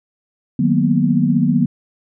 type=chord; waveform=sine; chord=B major seventh; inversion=first; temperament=just; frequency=154.34 / 185.21 / 231.5 / 246.9 Hz; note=D#3 / F#3 / A#3 / B3; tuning=-14 / +2 / -12 / 0 cents; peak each=-18 / -18 / -18 / -17 dBFS; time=0.59-1.66 s; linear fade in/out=5 ms; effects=none